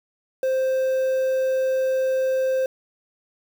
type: tone with quantisation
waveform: triangle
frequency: 523.3 Hz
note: C5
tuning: in tune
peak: -17 dBFS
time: 0.43-2.66 s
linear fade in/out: 2 ms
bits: 7
effects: none